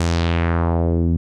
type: tone with low-pass filter sweep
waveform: sawtooth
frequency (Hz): 84.2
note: E2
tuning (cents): +37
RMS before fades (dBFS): -18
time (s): 0-1.17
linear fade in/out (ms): 5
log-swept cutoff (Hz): 8300 to 210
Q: 1.8
effects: none